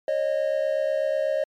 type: tone pair together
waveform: triangle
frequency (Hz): 547 / 615.1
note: C#5 / D#5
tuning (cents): -23 / -20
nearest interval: major second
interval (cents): 203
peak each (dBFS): -23 / -22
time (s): 0.08-1.44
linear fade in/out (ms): 2
effects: MP3 96 kbps